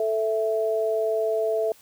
sine tone pair together, 439.8 / 659.3 Hz, A4 / E5, -1 / 0 cents, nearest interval perfect fifth, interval 701 cents, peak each -24 dBFS, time 0-1.72 s, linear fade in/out 2 ms, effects white hiss -54 dBFS RMS until 1.81 s

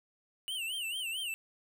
square tone with vibrato, 2896 Hz, F#7, 38 cents flat, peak -35 dBFS, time 0.48-1.34 s, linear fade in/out 0 ms, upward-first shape sine, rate 4.5 Hz, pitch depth 160 cents each way, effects none

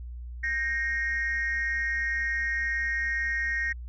sine tone with amplitude modulation, 1864.7 Hz, A#6, in tune, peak -21 dBFS, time 0.43-3.73 s, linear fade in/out 10 ms, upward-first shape sine, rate 278 Hz, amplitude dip 85%, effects tanh soft clip ceiling -20 dBFS + added 60 Hz sine -36 dBFS peak until 3.88 s

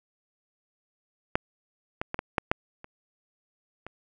clicks, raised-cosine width 0.5 ms, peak -7 / -14 / -15 / -14 / -8 / -6 / -27 / -24 dBFS, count 8, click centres 1.355 / 2.015 / 2.144 / 2.191 / 2.382 / 2.515 / 2.844 / 3.866 s, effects none

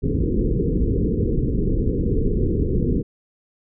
pink low-pass noise, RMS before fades -20 dBFS, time 0.02-3.03 s, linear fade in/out 20 ms, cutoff 480 Hz, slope 96 dB/octave, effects none

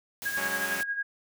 white noise, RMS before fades -38 dBFS, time 0.22-0.83 s, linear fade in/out 0 ms
sine tone with tremolo, 1638 Hz, G#6, 24 cents flat, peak -26 dBFS, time 0.25-1.03 s, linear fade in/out 10 ms, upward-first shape sine, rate 11 Hz, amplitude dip 65%
5% pulse chord, F# suspended second, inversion none, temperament equal, 185 / 207.7 / 277.2 Hz, F#3 / G#3 / C#4, 0 / 0 / 0 cents, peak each -27 dBFS, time 0.37-0.81 s, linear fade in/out 2 ms
effects none

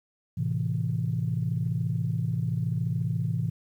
sine chord, A minor, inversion none, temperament equal, 110 / 130.81 / 164.81 Hz, A2 / C3 / E3, 0 / 0 / 0 cents, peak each -29 dBFS, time 0.37-3.5 s, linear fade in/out 10 ms, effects tanh soft clip ceiling -16 dBFS + 10-bit

